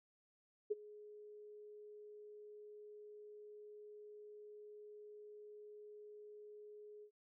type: tone with ADSR envelope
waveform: sine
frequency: 419.5 Hz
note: G#4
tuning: 17 cents sharp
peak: -32 dBFS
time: 0.7-7.11 s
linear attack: 15 ms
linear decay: 25 ms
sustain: -21 dB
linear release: 80 ms
effects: none